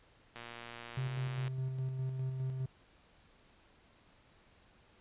click train, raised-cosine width 0.3 ms, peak -30 dBFS, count 133, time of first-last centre 0.36-1.479 s, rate 118 Hz
triangle tone with tremolo, 130.81 Hz, C3, in tune, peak -31 dBFS, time 0.97-2.66 s, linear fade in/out 5 ms, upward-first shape square, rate 4.9 Hz, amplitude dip 35%
effects pink hiss -65 dBFS RMS until 5 s + resampled to 8000 Hz

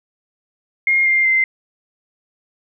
sine tone with pitch steps, 2134 / 2106 / 2078 Hz, C7 / C7 / C7, +34 / +11 / -12 cents, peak -12 dBFS, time 0.87-1.44 s, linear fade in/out 2 ms, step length 190 ms, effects none

